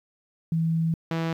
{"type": "tone pair in turn", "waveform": ["sine", "sawtooth"], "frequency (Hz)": [163.4, 164.09], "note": ["E3", "E3"], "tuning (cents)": [-15, -8], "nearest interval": "unison", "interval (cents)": 7, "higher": "second", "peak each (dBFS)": -21, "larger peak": "neither", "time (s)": [[0.52, 0.94], [1.11, 1.33]], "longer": "first", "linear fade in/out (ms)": 2, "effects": ["low-pass 4000 Hz 12 dB/octave", "10-bit"]}